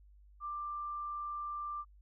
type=tone; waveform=sine; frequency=1183 Hz; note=D6; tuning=12 cents sharp; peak=-37 dBFS; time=0.4-1.85 s; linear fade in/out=50 ms; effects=added 50 Hz sine -57 dBFS peak until 2.01 s